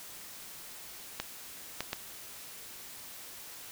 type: clicks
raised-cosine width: 0.2 ms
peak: -15 dBFS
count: 3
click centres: 1.2 / 1.806 / 1.931 s
effects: white hiss -47 dBFS RMS until 3.71 s